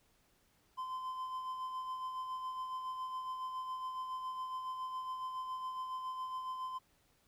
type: tone with tremolo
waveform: triangle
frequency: 1030 Hz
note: C6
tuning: 28 cents flat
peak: -35 dBFS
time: 0.77-6.79 s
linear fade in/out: 20 ms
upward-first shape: sine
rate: 7.2 Hz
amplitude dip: 40%
effects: pink hiss -72 dBFS RMS until 7.27 s